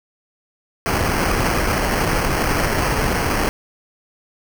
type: noise with sample-and-hold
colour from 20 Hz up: pink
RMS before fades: -19 dBFS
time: 0.86-3.49 s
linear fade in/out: 0 ms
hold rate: 3675 Hz
effects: none